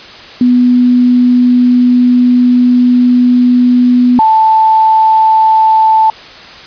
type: tone pair in turn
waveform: sine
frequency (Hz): 246.9 / 879.9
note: B3 / A5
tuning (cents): 0 / 0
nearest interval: octave + minor seventh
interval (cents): 2200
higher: second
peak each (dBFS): -4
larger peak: neither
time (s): 0.41-4.19 / 4.19-6.1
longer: first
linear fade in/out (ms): 2
effects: white hiss -31 dBFS RMS until 6.66 s + resampled to 11025 Hz